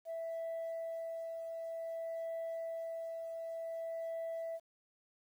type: tone with tremolo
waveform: sine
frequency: 659.3 Hz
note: E5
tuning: in tune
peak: -35 dBFS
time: 0.05-4.6 s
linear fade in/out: 50 ms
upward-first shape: triangle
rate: 0.54 Hz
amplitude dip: 40%
effects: tanh soft clip ceiling -36 dBFS + 11-bit